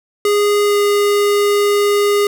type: tone with pitch glide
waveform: square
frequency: 411.9 to 409.3 Hz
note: G#4 to G#4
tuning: -14 to -25 cents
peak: -12 dBFS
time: 0.25-2.27 s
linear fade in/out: 2 ms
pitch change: -11 cents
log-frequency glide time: 0.65-0.76 s
effects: none